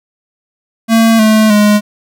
square tone with pitch steps, 226.2 / 217.2 / 208.6 Hz, A3 / A3 / G#3, +48 / -22 / +8 cents, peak -6 dBFS, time 0.88-1.81 s, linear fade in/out 50 ms, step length 310 ms, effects none

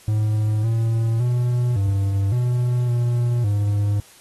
triangle tone with pitch steps, 107.3 / 113.7 / 122.3 / 98.6 / 122.8 / 120.3 / 102.5 Hz, A2 / A#2 / B2 / G2 / B2 / B2 / G#2, -43 / -43 / -16 / +11 / -9 / -45 / -22 cents, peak -15 dBFS, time 0.08-4 s, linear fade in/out 0 ms, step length 560 ms, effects white hiss -49 dBFS RMS until 4.2 s + AAC 32 kbps

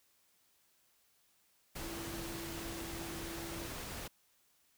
sine tone in noise, 333.9 Hz, E4, 22 cents sharp, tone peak -45 dBFS, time 1.8-3.67 s, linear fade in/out 10 ms, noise pink, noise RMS -44 dBFS, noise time 1.75-4.08 s, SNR -4 dB, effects white hiss -72 dBFS RMS until 4.77 s

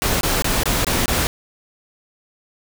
pink noise bursts, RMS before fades -19 dBFS, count 6, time 0.02-1.27 s, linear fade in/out 0 ms, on 190 ms, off 22 ms, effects none

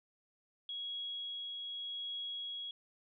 sine tone with tremolo, 3320 Hz, G#7, 1 cent flat, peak -38 dBFS, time 0.69-2.71 s, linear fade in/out 2 ms, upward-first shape triangle, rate 0.85 Hz, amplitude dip 25%, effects none

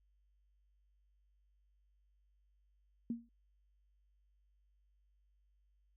sine tone with exponential decay, 233.6 Hz, A#3, 4 cents sharp, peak -32 dBFS, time 3.1-3.29 s, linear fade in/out 2 ms, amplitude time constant 41 ms, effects added 50 Hz sine -70 dBFS peak until 5.96 s

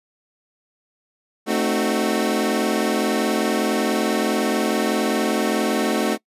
25% pulse chord, A diminished seventh, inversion none, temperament equal with one note detuned, 220 / 261.6 / 304.7 / 370 Hz, A3 / C4 / Eb4 / Gb4, 0 / 0 / -36 / 0 cents, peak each -19 / -22 / -21 / -21 dBFS, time 1.46-6.18 s, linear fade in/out 50 ms, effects noise-tail reverb RT60 0.1 s tail -24 dB re dry + resampled to 32000 Hz

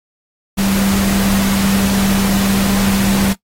sine tone in noise, 196 Hz, G3, in tune, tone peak -13 dBFS, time 0.57-3.34 s, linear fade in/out 20 ms, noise pink, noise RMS -20 dBFS, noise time 0.57-3.34 s, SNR +4 dB, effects noise-tail reverb RT60 0.1 s tail -18 dB re dry + AAC 48 kbps

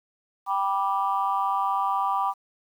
sine chord, G major, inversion none, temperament just, 784 / 980 / 1176 Hz, G5 / B5 / D6, 0 / -14 / +2 cents, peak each -26 dBFS, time 0.46-2.34 s, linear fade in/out 50 ms, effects tanh soft clip ceiling -13 dBFS + 9-bit

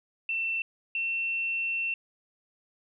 sine tone pair in turn, 2686 / 2700 Hz, E7 / E7, +32 / +41 cents, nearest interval unison, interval 9 cents, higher second, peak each -27 dBFS, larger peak neither, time 0.29-0.62 / 0.95-1.94 s, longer second, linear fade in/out 2 ms, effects none

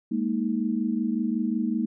sine chord, Ab suspended second, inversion none, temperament equal with one note detuned, 207.7 / 233.1 / 314.2 Hz, Ab3 / Bb3 / Eb4, 0 / 0 / +17 cents, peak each -28 / -26 / -30 dBFS, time 0.11-1.86 s, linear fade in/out 10 ms, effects none

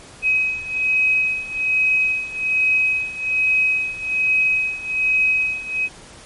sine beating tone pair, 2535 / 2536.2 Hz, D#7 / D#7, +32 / +33 cents, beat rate 1.2 Hz, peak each -21 / -18 dBFS, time 0.22-5.89 s, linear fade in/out 50 ms, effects pink hiss -42 dBFS RMS until 6.25 s + MP3 48 kbps

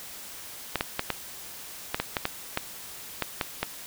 clicks, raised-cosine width 0.3 ms, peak -9 dBFS, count 12, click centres 0.757 / 0.809 / 0.994 / 1.103 / 1.945 / 2 / 2.168 / 2.254 / 2.574 / 3.223 / 3.412 / 3.63 s, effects white hiss -42 dBFS RMS until 3.86 s

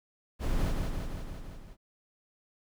brown noise with echo, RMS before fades -29 dBFS, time 0.39-0.75 s, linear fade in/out 50 ms, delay 170 ms, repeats 6, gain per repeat -3 dB, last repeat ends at 1.77 s, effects none

